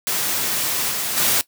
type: noise with level steps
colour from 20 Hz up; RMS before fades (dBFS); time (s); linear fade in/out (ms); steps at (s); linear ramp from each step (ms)
white; -22 / -24 / -18; 0.07-1.41; 0; 0.89 / 1.16; 20
effects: noise-tail reverb RT60 0.1 s tail -18 dB re dry + high-pass 100 Hz 12 dB/octave